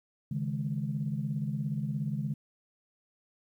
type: chord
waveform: sine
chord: C# suspended second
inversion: none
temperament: equal with one note detuned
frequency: 138.59 / 155.56 / 208.7 Hz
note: C#3 / D#3 / G#3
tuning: 0 / 0 / +9 cents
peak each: -33 / -34 / -35 dBFS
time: 0.31-2.34 s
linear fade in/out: 5 ms
effects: tanh soft clip ceiling -20 dBFS + 11-bit